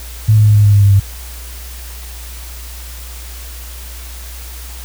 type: tone with pitch steps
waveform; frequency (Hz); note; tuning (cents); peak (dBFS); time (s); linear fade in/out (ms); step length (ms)
sine; 108.3 / 106.87 / 105.46 / 104.07 / 102.7 / 101.34 / 100 / 98.68; A2 / A2 / G#2 / G#2 / G#2 / G#2 / G2 / G2; -27 / -50 / +27 / +4 / -19 / -42 / +35 / +12; -5; 0.28-1; 10; 90
effects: added 60 Hz sine -28 dBFS peak until 4.84 s + white hiss -34 dBFS RMS until 4.84 s